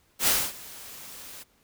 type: noise with ADSR envelope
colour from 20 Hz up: white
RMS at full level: -21 dBFS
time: 0.19-1.44 s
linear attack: 81 ms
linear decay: 250 ms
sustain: -22 dB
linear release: 22 ms
effects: pink hiss -65 dBFS RMS until 1.63 s